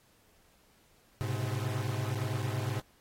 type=tone cluster; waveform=45% pulse; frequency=105.5 / 127.3 / 136.1 Hz; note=G#2 / C3 / C#3; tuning=+28 / -47 / -31 cents; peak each=-34 / -35 / -40 dBFS; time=1.21-2.8 s; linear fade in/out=0 ms; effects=pink hiss -66 dBFS RMS until 3 s + AAC 48 kbps